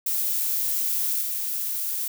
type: noise with level steps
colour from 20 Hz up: violet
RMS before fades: -25 / -28 dBFS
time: 0.06-2.08 s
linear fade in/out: 5 ms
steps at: 1.21 s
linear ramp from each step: 5 ms
effects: none